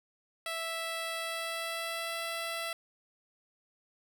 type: tone with pitch glide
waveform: 10% pulse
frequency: 659.3 to 667 Hz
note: E5 to E5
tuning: 0 to +20 cents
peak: -26 dBFS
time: 0.46-2.73 s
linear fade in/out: 2 ms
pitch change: +20 cents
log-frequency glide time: 1.18-2.16 s
effects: none